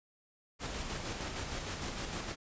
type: noise with tremolo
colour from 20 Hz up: pink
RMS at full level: -38 dBFS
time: 0.59-2.36 s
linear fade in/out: 50 ms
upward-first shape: square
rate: 6.5 Hz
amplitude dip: 30%
effects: resampled to 16000 Hz